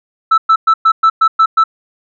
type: tone bursts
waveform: sine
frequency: 1318.5 Hz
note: E6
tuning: in tune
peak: -3 dBFS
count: 8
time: 0.31-1.64 s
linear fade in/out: 10 ms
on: 70 ms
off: 110 ms
effects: tanh soft clip ceiling -4 dBFS

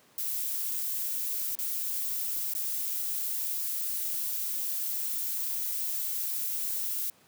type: noise with dropouts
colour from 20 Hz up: violet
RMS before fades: -32 dBFS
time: 0.18-7.1 s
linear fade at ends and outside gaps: 1 ms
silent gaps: 1.553-1.588 / 2.537-2.55 s
effects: pink hiss -61 dBFS RMS until 7.27 s + high-pass 150 Hz 12 dB/octave

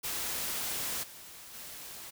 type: noise with level steps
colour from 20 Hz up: white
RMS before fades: -35 / -49 / -45 dBFS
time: 0.03-2.11 s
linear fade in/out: 20 ms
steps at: 1.02 / 1.53 s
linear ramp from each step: 20 ms
effects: none

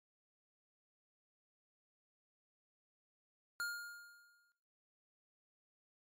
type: tone with exponential decay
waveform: square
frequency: 1414 Hz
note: F6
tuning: 21 cents sharp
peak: -37 dBFS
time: 3.6-4.52 s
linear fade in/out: 0 ms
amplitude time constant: 200 ms
effects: noise-tail reverb RT60 0.9 s tail -18 dB re dry + MP3 64 kbps

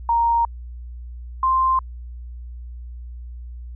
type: tone pair in turn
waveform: sine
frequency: 932.3 / 1046.5 Hz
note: A#5 / C6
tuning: 0 / 0 cents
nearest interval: major second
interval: 200 cents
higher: second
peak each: -15 dBFS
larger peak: neither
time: 0.09-0.45 / 1.43-1.79 s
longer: neither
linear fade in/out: 2 ms
effects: added 60 Hz sine -32 dBFS peak until 3.75 s

